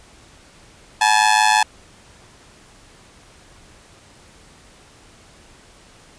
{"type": "tone with amplitude modulation", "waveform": "sawtooth", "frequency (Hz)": 858, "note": "A5", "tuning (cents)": -44, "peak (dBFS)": -5, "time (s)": [1.01, 1.63], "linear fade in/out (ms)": 5, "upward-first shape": "sine", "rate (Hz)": 106, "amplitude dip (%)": 85, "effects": ["pink hiss -48 dBFS RMS until 6.18 s", "resampled to 22050 Hz"]}